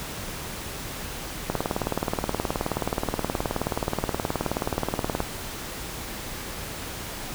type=click train; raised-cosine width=1 ms; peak=-10 dBFS; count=71; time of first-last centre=1.5-5.204 s; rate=18.9 Hz; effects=pink hiss -35 dBFS RMS until 7.34 s